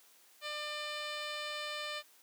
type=tone with low-pass filter; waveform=10% pulse; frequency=598 Hz; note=D5; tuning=31 cents sharp; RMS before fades=-40 dBFS; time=0.41-2.03 s; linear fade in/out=50 ms; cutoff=5500 Hz; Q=2.1; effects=white hiss -63 dBFS RMS until 2.22 s + high-pass 300 Hz 12 dB/octave